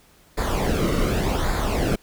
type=noise with flanger; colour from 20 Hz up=brown; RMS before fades=-22 dBFS; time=0.37-1.96 s; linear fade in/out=10 ms; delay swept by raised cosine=0.34 to 1.23 ms; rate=0.87 Hz; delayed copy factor=-0.65; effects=pink hiss -55 dBFS RMS until 2.02 s